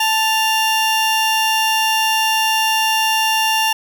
35% pulse tone pair together, 880 / 2789 Hz, A5 / F7, 0 / -3 cents, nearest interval octave + minor sixth, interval 1997 cents, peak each -15 / -16 dBFS, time 0-3.73 s, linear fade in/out 5 ms, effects none

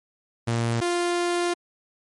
sawtooth tone pair in turn, 116.54 / 349.2 Hz, A#2 / F4, 0 / 0 cents, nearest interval octave + perfect fifth, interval 1900 cents, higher second, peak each -18 dBFS, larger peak neither, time 0.47-0.81 / 0.81-1.54 s, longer second, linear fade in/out 10 ms, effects MP3 48 kbps

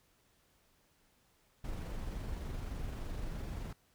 brown noise with amplitude modulation, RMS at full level -39 dBFS, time 1.64-3.73 s, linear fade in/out 5 ms, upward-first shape sine, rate 23.4 Hz, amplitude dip 25%, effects pink hiss -71 dBFS RMS until 3.94 s

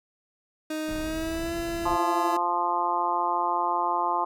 30% pulse tone with pitch glide, 311.1 to 337.3 Hz, D#4 to E4, 0 to +40 cents, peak -26 dBFS, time 0.7-2.37 s, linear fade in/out 5 ms, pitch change +140 cents, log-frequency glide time 1-1.54 s
brown noise, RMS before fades -38 dBFS, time 0.87-1.97 s, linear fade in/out 20 ms
harmonic tone, 174.61 Hz, F3, in tune, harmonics 2 / 3 / 4 / 5 / 6 / 7, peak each -35 / -39 / -31 / -27 / -27 / -33 dBFS, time 1.85-4.25 s, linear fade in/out 10 ms
effects none

